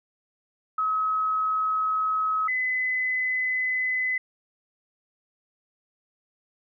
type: tone pair in turn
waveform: sine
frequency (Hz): 1279 / 2019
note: D#6 / B6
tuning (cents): +47 / +38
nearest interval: minor sixth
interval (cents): 791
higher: second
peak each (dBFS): -22 / -23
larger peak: first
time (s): 0.78-2.48 / 2.48-4.18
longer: neither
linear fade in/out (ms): 5
effects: none